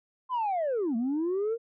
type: linear two-way sweep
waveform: sine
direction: down then up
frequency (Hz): 1046.5 to 220 to 473.4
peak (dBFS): -24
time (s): 0.29-1.58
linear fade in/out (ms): 50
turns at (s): 0.96
effects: tanh soft clip ceiling -24 dBFS